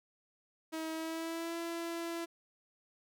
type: tone with pitch glide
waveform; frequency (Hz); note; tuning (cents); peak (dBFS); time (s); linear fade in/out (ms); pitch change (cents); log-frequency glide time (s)
sawtooth; 319.9 to 336.2; D#4 to E4; +48 to +34; -33; 0.72-2.26; 20; +86; 0.92-1.57
effects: none